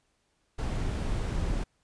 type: noise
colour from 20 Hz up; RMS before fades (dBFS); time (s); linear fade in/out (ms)
brown; -30; 0.58-1.64; 10
effects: pink hiss -73 dBFS RMS until 1.83 s + resampled to 22050 Hz